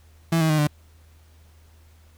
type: tone with pitch steps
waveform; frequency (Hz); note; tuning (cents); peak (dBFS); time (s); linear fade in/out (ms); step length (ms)
35% pulse; 165.2 / 159.48 / 153.96 / 148.63; E3 / D#3 / D#3 / D3; +4 / +43 / -18 / +21; -16; 0.32-0.672; 5; 88
effects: added 79 Hz sine -50 dBFS peak until 2.17 s + pink hiss -60 dBFS RMS until 2.17 s